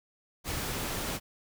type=noise; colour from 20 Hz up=pink; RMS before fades=-34 dBFS; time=0.44-1.2 s; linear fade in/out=50 ms; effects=none